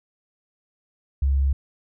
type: tone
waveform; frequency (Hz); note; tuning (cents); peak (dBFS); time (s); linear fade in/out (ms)
sine; 68.5; C#2; -20; -17; 1.22-1.53; 5
effects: none